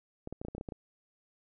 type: clicks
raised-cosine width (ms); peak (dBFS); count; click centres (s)
2; -26; 10; 0.274 / 0.326 / 0.415 / 0.45 / 0.484 / 0.55 / 0.581 / 0.611 / 0.688 / 0.722
effects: none